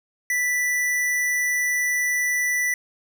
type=tone; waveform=square; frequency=1975 Hz; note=B6; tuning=in tune; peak=-21 dBFS; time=0.3-2.74 s; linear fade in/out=2 ms; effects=none